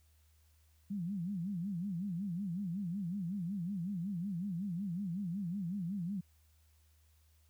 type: tone with vibrato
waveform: sine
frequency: 185 Hz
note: F#3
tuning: in tune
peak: -35 dBFS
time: 0.9-6.21 s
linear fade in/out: 10 ms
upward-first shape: sine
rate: 5.4 Hz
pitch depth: 200 cents each way
effects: added 77 Hz sine -65 dBFS peak until 7.49 s + white hiss -74 dBFS RMS until 7.49 s